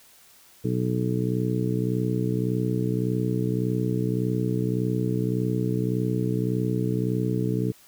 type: harmonic tone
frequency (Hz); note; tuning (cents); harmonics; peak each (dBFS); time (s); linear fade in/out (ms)
61.74; B1; 0; 2 / 3 / 4 / 5 / 6 / 7; -26 / -28 / -33 / -30 / -36 / -31; 0.64-7.72; 10
effects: white hiss -54 dBFS RMS until 7.87 s